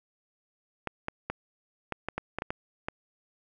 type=clicks; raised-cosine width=0.5 ms; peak=-16 dBFS; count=10; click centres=0.873 / 1.084 / 1.3 / 1.923 / 2.086 / 2.18 / 2.386 / 2.421 / 2.505 / 2.885 s; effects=none